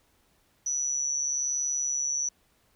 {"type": "tone with amplitude modulation", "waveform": "sine", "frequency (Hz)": 5920, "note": "F#8", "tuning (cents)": 0, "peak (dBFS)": -23, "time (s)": [0.66, 2.29], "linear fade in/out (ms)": 5, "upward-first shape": "sine", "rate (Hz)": 141, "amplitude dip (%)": 70, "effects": ["pink hiss -67 dBFS RMS until 2.75 s"]}